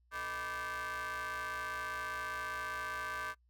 35% pulse ring-modulated tone, 185 Hz, F#3, in tune, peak -33 dBFS, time 0.11-3.35 s, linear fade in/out 50 ms, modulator 1360 Hz, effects noise-tail reverb RT60 0.1 s tail -24 dB re dry + added 60 Hz sine -67 dBFS peak until 3.49 s

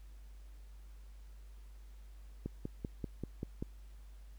click train, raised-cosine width 3 ms, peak -25 dBFS, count 7, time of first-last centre 2.46-3.625 s, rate 5.15 Hz, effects added 50 Hz sine -50 dBFS peak until 4.38 s + pink hiss -69 dBFS RMS until 4.38 s

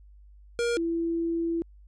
square / sine tone pair in turn, 472.5 / 334.1 Hz, A#4 / E4, +23 / +23 cents, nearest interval tritone, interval 600 cents, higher first, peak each -25 dBFS, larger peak neither, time 0.59-0.77 / 0.77-1.62 s, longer second, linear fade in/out 0 ms, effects added 50 Hz sine -49 dBFS peak until 1.87 s + resampled to 22050 Hz

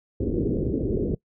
white low-pass noise, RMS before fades -25 dBFS, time 0.2-1.15 s, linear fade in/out 5 ms, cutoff 450 Hz, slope 48 dB/octave, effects noise-tail reverb RT60 0.1 s tail -22 dB re dry

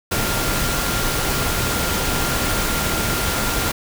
sine tone in noise, 1394 Hz, F6, 4 cents flat, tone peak -29 dBFS, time 0.11-3.72 s, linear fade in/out 10 ms, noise pink, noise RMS -21 dBFS, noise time 0.11-3.72 s, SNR -11 dB, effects none

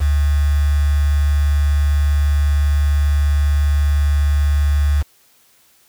sine tone with quantisation, 72.6 Hz, D2, 19 cents flat, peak -12 dBFS, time 0-5.03 s, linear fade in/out 20 ms, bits 5, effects white hiss -54 dBFS RMS until 5.88 s

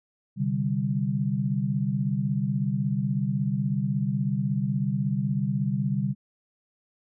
sine chord, C suspended second, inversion none, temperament just, 130.81 / 147.16 / 196.22 Hz, C3 / D3 / G3, 0 / +4 / +2 cents, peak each -28 / -28 / -27 dBFS, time 0.36-6.15 s, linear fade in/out 50 ms, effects none

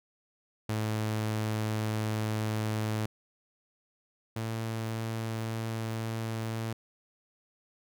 sawtooth tone pair in turn, 108.5 / 112.26 Hz, A2 / A2, -24 / +35 cents, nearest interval minor second, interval 59 cents, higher second, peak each -25 / -28 dBFS, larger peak first, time 0.69-3.06 / 4.36-6.73 s, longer neither, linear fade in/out 5 ms, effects none

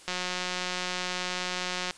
click train, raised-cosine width 0.2 ms, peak -14 dBFS, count 332, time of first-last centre 0.08-1.909 s, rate 181 Hz, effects white hiss -51 dBFS RMS until 1.97 s + resampled to 22050 Hz

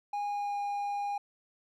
triangle tone with pitch glide, 820 to 812.5 Hz, G#5 to G#5, -22 to -38 cents, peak -29 dBFS, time 0.13-1.18 s, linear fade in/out 5 ms, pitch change -16 cents, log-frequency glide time 0.26-0.58 s, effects none

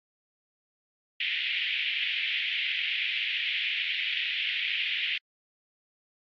white band-pass noise, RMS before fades -30 dBFS, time 1.2-5.18 s, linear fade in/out 5 ms, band 2000 to 3300 Hz, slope 48 dB/octave, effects AAC 64 kbps

